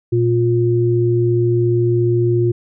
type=tone pair together; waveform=sine; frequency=118.6 / 352.9 Hz; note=A#2 / F4; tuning=+30 / +18 cents; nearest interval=octave + perfect fifth; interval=1888 cents; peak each=-15 dBFS; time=0.12-2.52 s; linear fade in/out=10 ms; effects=none